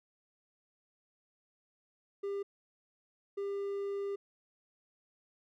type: tone bursts at uneven times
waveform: triangle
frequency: 399.2 Hz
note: G4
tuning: 32 cents sharp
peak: -32 dBFS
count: 2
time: 2.23-2.43 / 3.37-4.16 s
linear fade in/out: 10 ms
effects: none